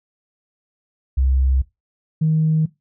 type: tone pair in turn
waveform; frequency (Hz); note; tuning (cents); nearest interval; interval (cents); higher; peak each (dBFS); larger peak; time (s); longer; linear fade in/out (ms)
sine; 66 / 157.31; C2 / D#3; +16 / +19; octave + minor third; 1503; second; -13; neither; 1.17-1.62 / 2.21-2.66; neither; 10
effects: noise-tail reverb RT60 0.2 s tail -19 dB re dry + tanh soft clip ceiling -9 dBFS